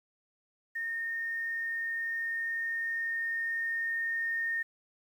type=tone with level ramp; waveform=sine; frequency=1834 Hz; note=A#6; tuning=29 cents flat; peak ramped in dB=-32 to -29 dBFS; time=0.75-4.63 s; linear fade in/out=10 ms; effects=10-bit